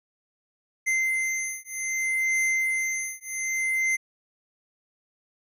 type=beating tone pair; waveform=square; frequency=2077 / 2077.64 Hz; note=C7 / C7; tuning=-13 / -13 cents; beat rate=0.64 Hz; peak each=-28 dBFS; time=0.86-3.97 s; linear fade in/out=20 ms; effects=low-pass 12000 Hz 12 dB/octave